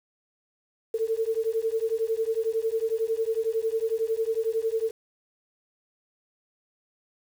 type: beating tone pair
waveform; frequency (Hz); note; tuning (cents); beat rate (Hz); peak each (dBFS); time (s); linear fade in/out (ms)
sine; 442.8 / 453.8; A4 / A#4; +11 / -47; 11; -27; 0.94-4.91; 5
effects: 8-bit